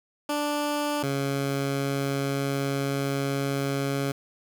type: tone pair in turn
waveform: 15% pulse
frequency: 293.7 / 138.61 Hz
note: D4 / C#3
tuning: 0 / 0 cents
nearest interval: octave + minor second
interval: 1300 cents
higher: first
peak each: -19 dBFS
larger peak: neither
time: 0.29-1.03 / 1.03-4.12 s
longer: second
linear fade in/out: 5 ms
effects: none